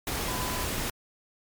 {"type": "tone in noise", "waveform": "sine", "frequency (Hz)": 1005, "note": "B5", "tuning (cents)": 30, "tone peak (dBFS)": -36, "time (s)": [0.28, 0.64], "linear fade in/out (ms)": 2, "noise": "pink", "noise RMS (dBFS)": -31, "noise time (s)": [0.07, 0.9], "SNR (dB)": -8, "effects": ["MP3 96 kbps"]}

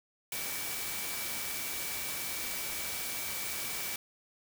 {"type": "tone in noise", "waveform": "sine", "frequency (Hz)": 2299, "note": "D7", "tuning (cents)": -37, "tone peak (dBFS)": -44, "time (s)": [0.32, 3.96], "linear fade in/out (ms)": 2, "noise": "white", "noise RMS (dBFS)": -37, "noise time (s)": [0.32, 3.96], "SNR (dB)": -10, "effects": []}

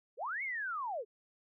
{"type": "linear two-way sweep", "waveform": "sine", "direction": "up then down", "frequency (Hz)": [392.3, 2230, 392.3], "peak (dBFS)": -35, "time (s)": [0.17, 1.05], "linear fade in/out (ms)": 50, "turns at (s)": 0.43, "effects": []}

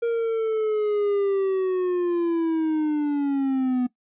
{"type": "linear sweep", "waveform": "triangle", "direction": "down", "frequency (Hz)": [469.1, 246.6], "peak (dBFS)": -18, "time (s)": [0.02, 3.87], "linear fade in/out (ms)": 10, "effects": ["noise-tail reverb RT60 0.1 s tail -18 dB re dry", "resampled to 8000 Hz"]}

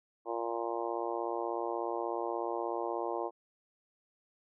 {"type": "harmonic tone", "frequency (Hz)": 116.54, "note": "A#2", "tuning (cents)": 0, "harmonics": [3, 4, 5, 6, 7, 8, 9], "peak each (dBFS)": [-38, -39, -40, -41, -41, -42, -43], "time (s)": [0.25, 3.31], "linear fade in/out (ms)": 50, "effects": []}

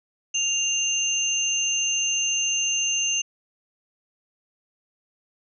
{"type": "tone pair together", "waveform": "sine", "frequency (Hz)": [2794, 6280], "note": ["F7", "G8"], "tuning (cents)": [0, 2], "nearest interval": "octave + major second", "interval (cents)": 1402, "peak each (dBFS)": -24, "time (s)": [0.34, 3.22], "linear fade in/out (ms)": 10, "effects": []}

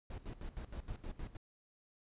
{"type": "noise with tremolo", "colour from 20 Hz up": "brown", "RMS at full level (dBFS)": -43, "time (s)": [0.1, 1.37], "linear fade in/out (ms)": 5, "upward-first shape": "square", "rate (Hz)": 6.4, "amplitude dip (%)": 80, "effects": ["resampled to 8000 Hz"]}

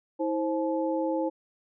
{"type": "tone cluster", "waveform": "sine", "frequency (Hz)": [322.7, 527, 861], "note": ["E4", "C5", "A5"], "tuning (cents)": [-37, 12, -38], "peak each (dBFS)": [-28, -29, -34], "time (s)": [0.19, 1.3], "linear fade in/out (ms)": 20, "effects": []}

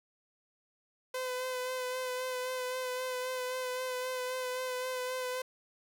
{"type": "tone with vibrato", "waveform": "sawtooth", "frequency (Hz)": 508, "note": "B4", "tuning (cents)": 49, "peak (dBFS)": -30, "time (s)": [1.14, 5.42], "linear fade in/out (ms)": 5, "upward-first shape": "sine", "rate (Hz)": 3.8, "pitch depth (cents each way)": 22, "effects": []}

